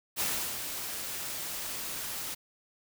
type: noise with ADSR envelope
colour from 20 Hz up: white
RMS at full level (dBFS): -30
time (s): 0.16-2.35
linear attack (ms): 41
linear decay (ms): 350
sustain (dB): -7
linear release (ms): 14
effects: none